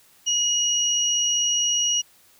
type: tone pair together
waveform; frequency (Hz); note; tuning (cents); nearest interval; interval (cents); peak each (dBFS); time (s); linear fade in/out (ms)
sine; 2891 / 5782; F#7 / F#8; -41 / -41; octave; 1200; -22; 0.26-2.02; 20
effects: white hiss -56 dBFS RMS until 2.39 s